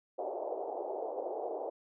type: band-pass noise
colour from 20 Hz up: white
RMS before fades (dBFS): -38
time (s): 0.18-1.7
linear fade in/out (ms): 10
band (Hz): 360 to 770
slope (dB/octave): 48
effects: none